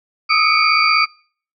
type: tone cluster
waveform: sine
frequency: 1233 / 1289 / 2248 / 2408 / 4658 Hz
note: D#6 / E6 / C#7 / D7 / D8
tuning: -16 / -39 / +24 / +43 / -15 cents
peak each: -18 dBFS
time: 0.29-1.06 s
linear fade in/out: 20 ms
effects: noise-tail reverb RT60 0.5 s tail -25 dB re dry